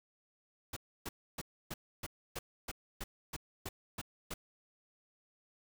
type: noise bursts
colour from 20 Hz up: pink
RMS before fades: -41 dBFS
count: 12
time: 0.73-4.34 s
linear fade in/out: 5 ms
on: 35 ms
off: 290 ms
effects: none